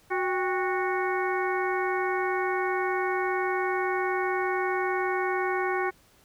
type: harmonic tone with a mistuned harmonic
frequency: 368.5 Hz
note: F#4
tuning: 7 cents flat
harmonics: 1 / 2 / 3 / 4 / 5 / 6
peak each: -28 / -31 / -33 / -34 / -35 / -36 dBFS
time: 0.1-5.91 s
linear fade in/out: 20 ms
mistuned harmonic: 2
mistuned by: +120 cents
effects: pink hiss -60 dBFS RMS until 6.24 s